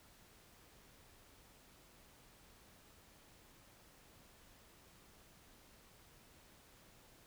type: silence
effects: pink hiss -64 dBFS RMS until 7.26 s